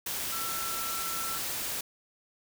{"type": "tone in noise", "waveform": "sine", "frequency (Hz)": 1339, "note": "E6", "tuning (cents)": 27, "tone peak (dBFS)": -37, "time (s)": [0.32, 1.38], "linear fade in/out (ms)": 5, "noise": "white", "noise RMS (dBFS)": -34, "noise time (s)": [0.06, 1.81], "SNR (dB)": -6, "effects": []}